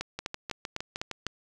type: two click trains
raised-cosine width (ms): 0.2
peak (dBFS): -17 / -15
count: 8 / 6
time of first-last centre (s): 0.19-1.267 / 0.01-1.266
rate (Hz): 6.5 / 3.98
effects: none